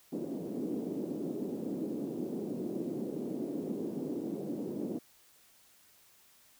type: band-pass noise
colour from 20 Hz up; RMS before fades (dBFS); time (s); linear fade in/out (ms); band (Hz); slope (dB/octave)
white; -37; 0.12-4.99; 10; 200 to 370; 24
effects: white hiss -63 dBFS RMS until 6.59 s